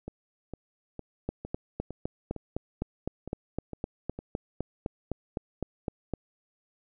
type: two click trains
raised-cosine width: 2 ms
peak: -24 / -17 dBFS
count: 10 / 20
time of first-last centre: 0.08-4.19 / 1.29-6.137 s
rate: 2.19 / 3.92 Hz
effects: none